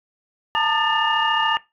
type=tone cluster; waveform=sine; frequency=884 / 918 / 1216 / 1774 / 2843 Hz; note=A5 / A#5 / D#6 / A6 / F7; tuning=+8 / -27 / -40 / +14 / +30 cents; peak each=-24 dBFS; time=0.55-1.57 s; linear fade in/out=0 ms; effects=noise-tail reverb RT60 0.2 s tail -17 dB re dry + tanh soft clip ceiling -7 dBFS